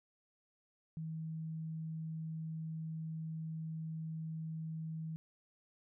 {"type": "tone", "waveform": "sine", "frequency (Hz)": 160, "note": "D#3", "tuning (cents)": 49, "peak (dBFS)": -39, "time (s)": [0.97, 5.16], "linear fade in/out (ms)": 0, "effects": []}